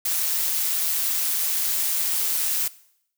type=noise with amplitude modulation; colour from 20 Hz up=blue; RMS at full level=-22 dBFS; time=0.05-2.68 s; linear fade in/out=5 ms; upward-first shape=sine; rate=163 Hz; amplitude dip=40%; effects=noise-tail reverb RT60 0.7 s tail -19 dB re dry